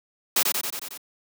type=noise with echo; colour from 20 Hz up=white; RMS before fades=-20 dBFS; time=0.36-0.43 s; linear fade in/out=5 ms; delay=91 ms; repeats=6; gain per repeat=-3 dB; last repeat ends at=0.976 s; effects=high-pass 200 Hz 12 dB/octave